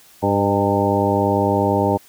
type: harmonic tone with a mistuned harmonic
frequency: 100 Hz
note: G2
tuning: 35 cents sharp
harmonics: 1 / 2 / 3 / 4 / 5 / 6 / 8 / 9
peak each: -23 / -23 / -23 / -23 / -23 / -23 / -23 / -23 dBFS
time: 0.22-1.98 s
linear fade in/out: 20 ms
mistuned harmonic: 6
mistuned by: +25 cents
effects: white hiss -49 dBFS RMS until 2.08 s